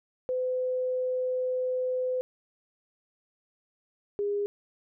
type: tone pair in turn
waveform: sine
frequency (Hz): 508 / 408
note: B4 / G#4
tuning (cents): +49 / -31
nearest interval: major third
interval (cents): 380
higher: first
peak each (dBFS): -26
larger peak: neither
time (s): 0.29-2.21 / 4.19-4.46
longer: first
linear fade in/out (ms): 0
effects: none